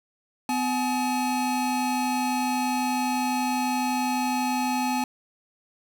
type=tone pair together; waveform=square; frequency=252.7 / 850 Hz; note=B3 / G#5; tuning=+40 / +40 cents; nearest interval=octave + major sixth; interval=2100 cents; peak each=-27 dBFS; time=0.49-5.04 s; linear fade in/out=2 ms; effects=none